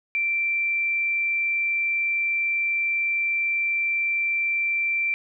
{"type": "tone", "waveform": "sine", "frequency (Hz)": 2349, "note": "D7", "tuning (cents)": 0, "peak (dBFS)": -21, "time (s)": [0.15, 5.14], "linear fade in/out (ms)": 0, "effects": []}